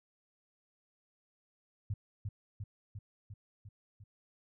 sine tone with echo, 102.4 Hz, G#2, 24 cents flat, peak -32 dBFS, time 1.9-1.94 s, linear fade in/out 5 ms, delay 350 ms, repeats 6, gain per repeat -3 dB, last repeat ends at 4.04 s, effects none

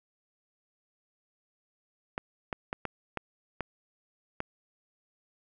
clicks, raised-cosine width 0.5 ms, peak -17 dBFS, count 7, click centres 2.179 / 2.528 / 2.729 / 2.853 / 3.173 / 3.607 / 4.404 s, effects none

